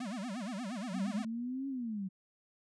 square tone with vibrato, 220 Hz, A3, in tune, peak -38 dBFS, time 0-1.25 s, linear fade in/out 5 ms, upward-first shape sine, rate 8.5 Hz, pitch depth 280 cents each way
sine exponential two-way sweep, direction up then down, 183.8 to 277.2 to 183.8 Hz, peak -35 dBFS, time 0.91-2.09 s, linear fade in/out 20 ms, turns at 1.68 s
effects resampled to 22050 Hz

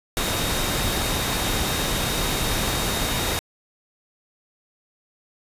sine tone in noise, 3729 Hz, A#7, in tune, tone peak -32 dBFS, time 0.17-3.39 s, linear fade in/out 0 ms, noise pink, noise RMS -24 dBFS, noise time 0.17-3.39 s, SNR -11 dB, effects resampled to 32000 Hz

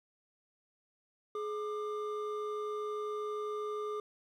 triangle tone pair together, 422.5 / 1195 Hz, G#4 / D6, +30 / +30 cents, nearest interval octave + tritone, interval 1800 cents, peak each -34 / -39 dBFS, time 1.35-4 s, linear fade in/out 2 ms, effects 12-bit

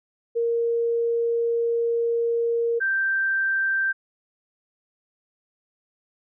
sine tone pair in turn, 466.2 / 1568.1 Hz, A#4 / G6, 0 / 0 cents, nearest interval octave + major sixth, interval 2100 cents, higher second, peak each -20 dBFS, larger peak neither, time 0.35-2.8 / 2.8-3.93 s, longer first, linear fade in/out 20 ms, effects none

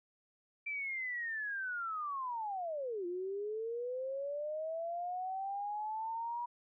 sine linear two-way sweep, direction down then up, 2351 to 345.1 to 966 Hz, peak -36 dBFS, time 0.66-6.46 s, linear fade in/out 10 ms, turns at 3.06 s, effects none

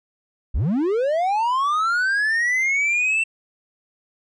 triangle linear sweep, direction up, 37.32 to 2694 Hz, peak -16 dBFS, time 0.54-3.24 s, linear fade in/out 10 ms, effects resampled to 22050 Hz

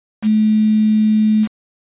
sine tone with quantisation, 215.3 Hz, A3, 37 cents flat, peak -10 dBFS, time 0.22-1.48 s, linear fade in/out 50 ms, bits 5, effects resampled to 8000 Hz

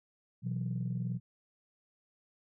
sine chord, B suspended fourth, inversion none, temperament equal, 123.47 / 164.81 / 185 Hz, B2 / E3 / F#3, 0 / 0 / 0 cents, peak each -34 / -38 / -37 dBFS, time 0.42-1.2 s, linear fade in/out 50 ms, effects tanh soft clip ceiling -25 dBFS

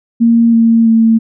sine tone with pitch steps, 231.7 / 228.5 / 225.4 Hz, A#3 / A#3 / A3, -10 / -34 / +42 cents, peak -5 dBFS, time 0.2-1.19 s, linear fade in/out 20 ms, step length 330 ms, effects none

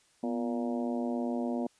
harmonic tone with a mistuned harmonic, 117.2 Hz, A#2, 10 cents sharp, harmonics 2 / 3 / 4 / 5 / 6 / 7 / 8, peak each -31 / -38 / -41 / -39 / -41 / -48 / -49 dBFS, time 0.23-1.67 s, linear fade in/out 5 ms, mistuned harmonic 2, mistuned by +71 cents, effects white hiss -66 dBFS RMS until 1.79 s + resampled to 22050 Hz

